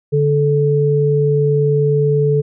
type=tone pair together; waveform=sine; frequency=145.4 / 435.2 Hz; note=D3 / A4; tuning=-17 / -19 cents; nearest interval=octave + perfect fifth; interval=1898 cents; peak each=-14 dBFS; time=0.12-2.42 s; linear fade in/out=20 ms; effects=none